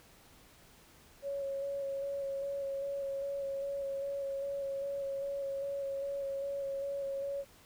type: tone with vibrato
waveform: sine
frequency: 554 Hz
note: C#5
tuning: 1 cent flat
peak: -34 dBFS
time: 1.22-7.45 s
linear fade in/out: 50 ms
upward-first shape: square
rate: 2.5 Hz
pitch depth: 15 cents each way
effects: pink hiss -60 dBFS RMS until 7.65 s